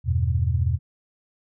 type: chord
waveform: sine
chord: E minor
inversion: none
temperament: equal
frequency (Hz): 82.41 / 98 / 123.47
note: E2 / G2 / B2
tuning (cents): 0 / 0 / 0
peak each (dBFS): -22 / -25 / -24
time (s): 0.04-0.79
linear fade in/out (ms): 50
effects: none